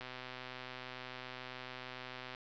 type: click train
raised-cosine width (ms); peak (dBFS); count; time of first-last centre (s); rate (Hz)
0.3; -29; 298; 0.01-2.349; 127
effects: resampled to 16000 Hz